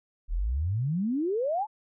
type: exponential sweep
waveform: sine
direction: up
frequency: 36 to 895 Hz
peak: -25 dBFS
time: 0.28-1.67 s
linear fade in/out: 50 ms
effects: none